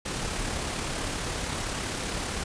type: noise with amplitude modulation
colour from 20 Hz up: pink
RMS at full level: -30 dBFS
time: 0.05-2.44 s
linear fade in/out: 10 ms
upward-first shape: sine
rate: 35.4 Hz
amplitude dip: 30%
effects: resampled to 22050 Hz